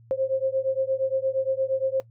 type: beating tone pair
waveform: sine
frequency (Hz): 527 / 535.6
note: C5 / C5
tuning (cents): +12 / +40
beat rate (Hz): 8.6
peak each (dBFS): -25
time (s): 0.11-2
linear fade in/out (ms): 0
effects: noise-tail reverb RT60 0.1 s tail -19 dB re dry + added 115 Hz sine -50 dBFS peak until 2.1 s